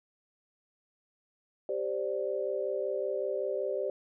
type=chord; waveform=sine; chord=G suspended fourth; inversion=none; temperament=just; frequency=392 / 522.7 / 588 Hz; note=G4 / C5 / D5; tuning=0 / -2 / +2 cents; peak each=-34 dBFS; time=1.69-3.9 s; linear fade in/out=2 ms; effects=none